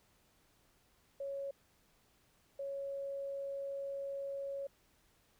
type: tone bursts at uneven times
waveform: sine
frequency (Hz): 554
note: C#5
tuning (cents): -1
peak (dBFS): -38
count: 2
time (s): 1.2-1.51 / 2.59-4.67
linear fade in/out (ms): 5
effects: pink hiss -71 dBFS RMS until 5.39 s